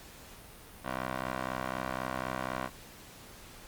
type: tone with band-pass filter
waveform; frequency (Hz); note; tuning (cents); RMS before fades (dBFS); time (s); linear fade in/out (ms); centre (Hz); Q
15% pulse; 64; C2; -38; -36; 0.83-2.7; 50; 1100; 1.1
effects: pink hiss -51 dBFS RMS until 3.67 s + Opus 48 kbps